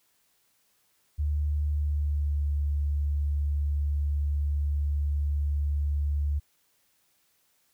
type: tone with pitch glide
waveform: sine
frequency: 74 to 72.56 Hz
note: D2 to D2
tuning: +14 to -20 cents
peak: -24 dBFS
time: 1.18-6.4 s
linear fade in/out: 20 ms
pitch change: -34 cents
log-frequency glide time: 1.7-2.46 s
effects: white hiss -69 dBFS RMS until 7.73 s